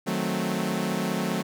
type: chord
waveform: sawtooth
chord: D# diminished seventh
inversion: none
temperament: equal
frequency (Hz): 155.56 / 185 / 220 / 261.6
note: D#3 / F#3 / A3 / C4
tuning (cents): 0 / 0 / 0 / 0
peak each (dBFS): -30 / -25 / -26 / -29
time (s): 0.06-1.43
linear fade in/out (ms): 20
effects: none